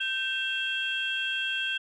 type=tone cluster; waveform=sine; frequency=1557 / 2697 / 3249 Hz; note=G6 / E7 / G#7; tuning=-12 / +39 / -39 cents; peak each=-31 dBFS; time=0-1.78 s; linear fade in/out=10 ms; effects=tanh soft clip ceiling -19 dBFS